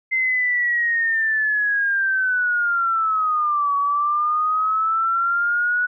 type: linear two-way sweep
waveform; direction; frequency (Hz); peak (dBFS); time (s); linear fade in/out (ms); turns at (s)
sine; down then up; 2077 to 1128 to 1476; -17; 0.11-5.87; 20; 3.76
effects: none